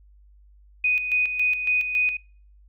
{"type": "tone with tremolo", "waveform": "sine", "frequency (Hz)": 2490, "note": "D#7", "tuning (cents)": 1, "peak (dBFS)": -18, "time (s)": [0.84, 2.17], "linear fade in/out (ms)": 5, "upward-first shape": "square", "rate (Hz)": 3.6, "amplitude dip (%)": 55, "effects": ["noise-tail reverb RT60 0.5 s tail -26 dB re dry", "added 50 Hz sine -50 dBFS peak until 2.68 s"]}